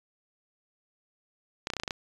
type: clicks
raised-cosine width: 0.2 ms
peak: -14 dBFS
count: 8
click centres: 1.671 / 1.702 / 1.736 / 1.767 / 1.799 / 1.835 / 1.878 / 1.908 s
effects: resampled to 22050 Hz